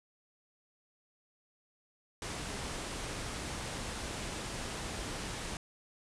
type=low-pass noise; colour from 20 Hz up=pink; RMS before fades=-40 dBFS; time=2.22-5.57 s; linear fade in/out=2 ms; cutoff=10000 Hz; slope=48 dB/octave; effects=none